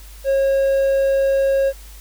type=tone; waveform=triangle; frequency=544 Hz; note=C#5; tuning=33 cents flat; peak=-12 dBFS; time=0.24-1.73 s; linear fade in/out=50 ms; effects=added 50 Hz sine -37 dBFS peak until 2 s + white hiss -45 dBFS RMS until 2 s